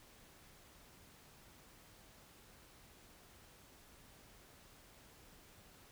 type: silence
effects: pink hiss -62 dBFS RMS until 5.91 s